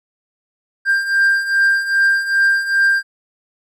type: beating tone pair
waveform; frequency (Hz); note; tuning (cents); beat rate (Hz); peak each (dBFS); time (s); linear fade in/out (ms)
triangle; 1588 / 1590.5; G6 / G6; +22 / +25; 2.5; -17 / -12; 0.85-3.03; 50
effects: none